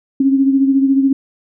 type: beating tone pair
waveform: sine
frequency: 270 / 284 Hz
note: C#4 / C#4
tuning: -45 / +42 cents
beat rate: 14 Hz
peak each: -10 / -19 dBFS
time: 0.2-1.13 s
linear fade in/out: 5 ms
effects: none